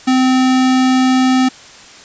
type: tone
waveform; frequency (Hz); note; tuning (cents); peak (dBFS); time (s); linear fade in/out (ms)
square; 258.1; C4; -23; -10; 0.07-1.49; 10
effects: white hiss -38 dBFS RMS until 2.04 s + resampled to 16000 Hz